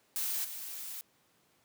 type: noise with level steps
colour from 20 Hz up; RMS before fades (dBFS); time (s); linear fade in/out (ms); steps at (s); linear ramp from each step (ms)
blue; -34 / -42; 0.16-1.01; 0; 0.44; 10
effects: pink hiss -69 dBFS RMS until 1.64 s + high-pass 150 Hz 12 dB/octave